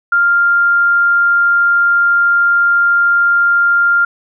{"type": "tone", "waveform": "sine", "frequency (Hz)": 1396.9, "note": "F6", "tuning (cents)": 0, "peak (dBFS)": -8, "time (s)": [0.12, 4.05], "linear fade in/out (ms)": 5, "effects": []}